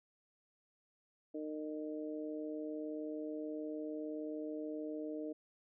harmonic tone, 153.2 Hz, D#3, 27 cents flat, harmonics 2 / 3 / 4, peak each -41 / -45 / -47 dBFS, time 1.34-5.33 s, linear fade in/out 10 ms, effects none

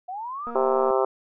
sine linear sweep, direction up, 705 to 1296 Hz, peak -30 dBFS, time 0.08-0.51 s, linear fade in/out 10 ms
click train, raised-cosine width 1 ms, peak -24 dBFS, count 104, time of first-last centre 0.47-0.906 s, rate 236 Hz
harmonic tone, 131.3 Hz, C3, 6 cents sharp, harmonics 3 / 4 / 5 / 6 / 7 / 8 / 9 / 10, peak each -23 / -25 / -27 / -29 / -30 / -31 / -32 / -33 dBFS, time 0.55-1.05 s, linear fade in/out 5 ms
effects none

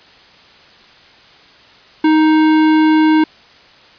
sine tone with tanh clipping, 312.2 Hz, D#4, 6 cents sharp, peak -10 dBFS, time 2.04-3.24 s, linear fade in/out 5 ms, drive 18 dB, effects white hiss -44 dBFS RMS until 3.98 s + resampled to 11025 Hz

